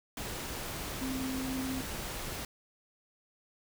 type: tone in noise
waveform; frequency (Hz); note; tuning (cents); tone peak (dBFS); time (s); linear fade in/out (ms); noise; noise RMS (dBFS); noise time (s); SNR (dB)
sine; 261.6; C4; 0; -34; 1.01-1.81; 2; pink; -39; 0.17-2.45; +2
effects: none